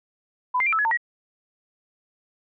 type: tone with pitch steps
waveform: sine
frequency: 1000 / 2098 / 2373 / 1309 / 1692 / 904 / 1911 Hz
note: B5 / C7 / D7 / E6 / G#6 / A5 / A#6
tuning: +21 / +4 / +17 / -13 / +32 / +47 / +43 cents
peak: -19 dBFS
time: 0.54-0.974 s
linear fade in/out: 10 ms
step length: 62 ms
effects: none